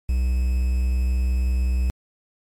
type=tone with quantisation; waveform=triangle; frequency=62.9 Hz; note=B1; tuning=32 cents sharp; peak=-16 dBFS; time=0.09-1.9 s; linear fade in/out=0 ms; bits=7; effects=MP3 64 kbps